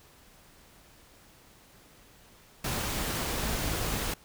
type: noise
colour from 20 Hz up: pink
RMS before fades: -32 dBFS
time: 2.64-4.14 s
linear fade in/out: 5 ms
type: tone bursts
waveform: sawtooth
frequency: 55.1 Hz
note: A1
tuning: 3 cents sharp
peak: -29 dBFS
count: 3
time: 3.43-3.97 s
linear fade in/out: 5 ms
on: 130 ms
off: 75 ms
effects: pink hiss -57 dBFS RMS until 4.24 s